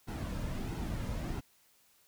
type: noise with flanger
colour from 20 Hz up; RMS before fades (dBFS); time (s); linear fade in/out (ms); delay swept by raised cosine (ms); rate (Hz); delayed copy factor
brown; -37; 0.07-1.41; 20; 1.7 to 2.7; 1.5; -0.5
effects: white hiss -67 dBFS RMS until 2.07 s